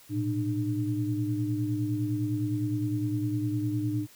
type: tone cluster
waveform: sine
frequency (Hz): 112.7 / 122.5 / 301.5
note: A2 / B2 / D4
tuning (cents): +42 / -14 / +46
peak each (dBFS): -30 / -35 / -29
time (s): 0.09-4.07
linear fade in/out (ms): 50
effects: white hiss -55 dBFS RMS until 4.15 s